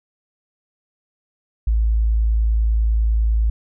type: tone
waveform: sine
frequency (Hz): 55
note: A1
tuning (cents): 0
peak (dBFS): -14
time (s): 1.67-3.5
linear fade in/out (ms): 5
effects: none